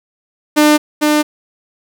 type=tone with echo; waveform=sawtooth; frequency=300.2 Hz; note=D4; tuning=38 cents sharp; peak=-3 dBFS; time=0.56-0.78 s; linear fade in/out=20 ms; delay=450 ms; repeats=1; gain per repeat=-3 dB; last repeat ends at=1.23 s; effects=none